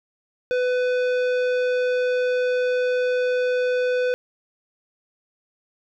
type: tone with tanh clipping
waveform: triangle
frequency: 499.7 Hz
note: B4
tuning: 20 cents sharp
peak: -21 dBFS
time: 0.51-4.14 s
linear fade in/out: 0 ms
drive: 18 dB
effects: none